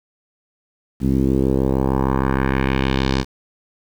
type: tone with low-pass filter sweep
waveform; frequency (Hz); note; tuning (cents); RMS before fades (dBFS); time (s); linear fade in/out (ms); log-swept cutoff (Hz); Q
10% pulse; 66.4; C2; +26; -18; 1-3.25; 50; 230 to 5200; 1.8
effects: 7-bit

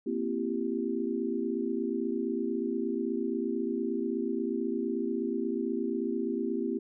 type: chord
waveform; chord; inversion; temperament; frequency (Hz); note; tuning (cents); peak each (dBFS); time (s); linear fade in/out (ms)
sine; C dominant seventh; third; equal with one note detuned; 233.1 / 261.6 / 335.8 / 392; Bb3 / C4 / E4 / G4; 0 / 0 / +32 / 0; -34; 0.06-6.79; 10
effects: none

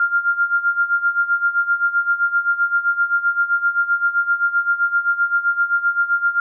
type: tone with tremolo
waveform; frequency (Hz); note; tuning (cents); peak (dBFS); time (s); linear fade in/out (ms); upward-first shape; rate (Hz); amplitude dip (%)
sine; 1398; F6; +1; -12; 0-6.4; 2; sine; 7.7; 80
effects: none

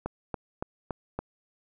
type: click train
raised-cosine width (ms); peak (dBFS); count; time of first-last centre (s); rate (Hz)
1; -17; 5; 0.06-1.19; 3.54
effects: none

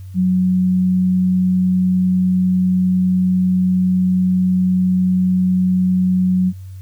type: tone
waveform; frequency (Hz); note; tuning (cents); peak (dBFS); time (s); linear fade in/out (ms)
sine; 183.9; F#3; -10; -12; 0.14-6.53; 50
effects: added 94 Hz sine -30 dBFS peak until 6.81 s + white hiss -55 dBFS RMS until 6.81 s

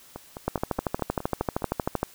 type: two click trains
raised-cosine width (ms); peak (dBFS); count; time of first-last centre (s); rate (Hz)
1; -10 / -21; 21 / 8; 0.48-2.03 / 0.16-1.621; 12.9 / 4.79
effects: white hiss -52 dBFS RMS until 2.14 s

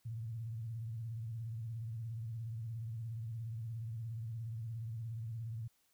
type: tone with vibrato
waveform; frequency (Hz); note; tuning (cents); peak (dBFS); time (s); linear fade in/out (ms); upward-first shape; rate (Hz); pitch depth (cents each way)
sine; 113.6; A#2; -44; -39; 0.05-5.68; 10; sine; 17; 95
effects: white hiss -75 dBFS RMS until 5.93 s

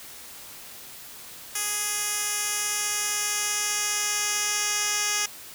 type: tone with band-pass filter sweep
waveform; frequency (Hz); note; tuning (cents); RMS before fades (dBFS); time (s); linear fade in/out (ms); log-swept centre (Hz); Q
10% pulse; 415.3; G#4; 0; -27; 1.55-5.26; 5; 9600 to 6200; 1.2
effects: white hiss -43 dBFS RMS until 5.54 s

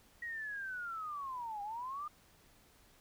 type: linear two-way sweep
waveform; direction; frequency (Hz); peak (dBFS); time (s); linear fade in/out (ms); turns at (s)
sine; down then up; 1910 to 799 to 1226; -39; 0.22-2.08; 5; 1.62
effects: pink hiss -65 dBFS RMS until 3 s

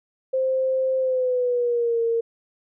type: tone with pitch glide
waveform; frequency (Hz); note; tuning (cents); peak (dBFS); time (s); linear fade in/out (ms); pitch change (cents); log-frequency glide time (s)
sine; 523.3 to 460.9; C5 to A#4; 0 to -20; -19; 0.33-2.21; 10; -220; 0.99-2.01
effects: none

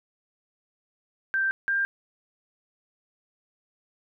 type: tone pair in turn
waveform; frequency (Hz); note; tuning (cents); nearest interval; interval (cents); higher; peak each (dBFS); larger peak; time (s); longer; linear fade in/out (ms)
sine; 1568 / 1593.6; G6 / G6; 0 / +28; unison; 28; second; -22; neither; 1.34-1.51 / 1.68-1.85; neither; 0
effects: none

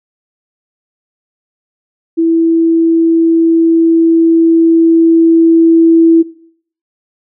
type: tone with level ramp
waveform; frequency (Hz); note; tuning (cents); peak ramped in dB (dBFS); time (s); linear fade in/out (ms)
sine; 329.6; E4; 0; -7 to -3; 2.17-6.23; 20
effects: noise-tail reverb RT60 0.6 s tail -19 dB re dry

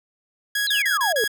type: tone bursts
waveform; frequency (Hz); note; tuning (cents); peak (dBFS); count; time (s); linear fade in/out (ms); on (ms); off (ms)
sawtooth; 1661.2; G#6; 0; -17; 5; 0.55-1.278; 5; 120; 32
type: exponential sweep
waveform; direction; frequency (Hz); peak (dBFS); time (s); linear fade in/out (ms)
sine; down; 4186 to 411.4; -21; 0.67-1.24; 0
effects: none

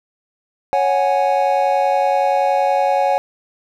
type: chord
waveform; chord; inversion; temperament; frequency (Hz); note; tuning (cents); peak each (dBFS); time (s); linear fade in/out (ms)
triangle; C# suspended fourth; none; equal; 554.4 / 740 / 830.6; C#5 / F#5 / G#5; 0 / 0 / 0; -16; 0.73-3.18; 0
effects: none

